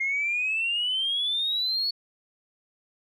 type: exponential sweep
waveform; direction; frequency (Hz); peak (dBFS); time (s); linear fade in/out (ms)
sine; up; 2121 to 4435; -23; 0-1.91; 10
effects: tanh soft clip ceiling -19 dBFS